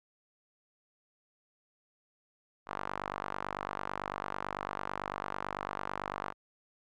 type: tone with band-pass filter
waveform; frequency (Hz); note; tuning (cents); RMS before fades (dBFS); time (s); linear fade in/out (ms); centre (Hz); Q
sawtooth; 49; G1; 0; -39; 2.66-6.34; 50; 1100; 2
effects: none